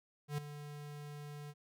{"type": "tone with ADSR envelope", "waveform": "square", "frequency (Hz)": 146.83, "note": "D3", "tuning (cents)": 0, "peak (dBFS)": -34, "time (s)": [0.28, 1.54], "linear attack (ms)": 100, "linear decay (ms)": 6, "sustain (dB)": -12, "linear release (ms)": 45, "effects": []}